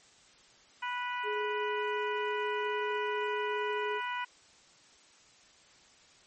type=harmonic tone; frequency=491.6 Hz; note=B4; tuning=8 cents flat; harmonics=2 / 3 / 4 / 5 / 6; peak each=-35 / -39 / -41 / -43 / -45 dBFS; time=0.82-4.25 s; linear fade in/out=10 ms
type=tone; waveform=sine; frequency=420 Hz; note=G#4; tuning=19 cents sharp; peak=-33 dBFS; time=1.23-4.01 s; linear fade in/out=50 ms
effects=white hiss -60 dBFS RMS until 6.26 s + MP3 32 kbps